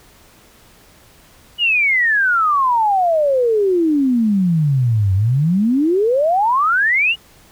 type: exponential two-way sweep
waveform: sine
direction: down then up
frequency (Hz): 2954 to 92.5 to 2954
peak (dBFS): -12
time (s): 1.58-7.16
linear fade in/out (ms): 50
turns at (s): 5.14
effects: pink hiss -48 dBFS RMS until 7.51 s